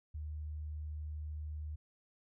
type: tone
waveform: sine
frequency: 76.1 Hz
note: D#2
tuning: 38 cents flat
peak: -39 dBFS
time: 0.14-1.76 s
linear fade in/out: 10 ms
effects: none